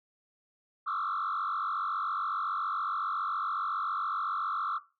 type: tone with frequency modulation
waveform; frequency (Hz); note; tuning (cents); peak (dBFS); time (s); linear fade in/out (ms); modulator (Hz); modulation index
sine; 1244.5; D#6; 0; -28; 0.86-4.79; 20; 47.2; 2.9
effects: noise-tail reverb RT60 0.3 s tail -19 dB re dry + tanh soft clip ceiling -26 dBFS